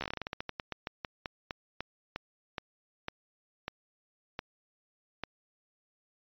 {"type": "slowing click train", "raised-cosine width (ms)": 0.3, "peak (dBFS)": -19, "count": 26, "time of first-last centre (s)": [0.01, 5.237], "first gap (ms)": 13, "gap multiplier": 1.19, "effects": ["resampled to 11025 Hz"]}